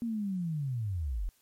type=linear sweep; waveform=sine; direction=down; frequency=238.2 to 37.34 Hz; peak=-30 dBFS; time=0.02-1.29 s; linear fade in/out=0 ms; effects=white hiss -68 dBFS RMS until 1.41 s + MP3 64 kbps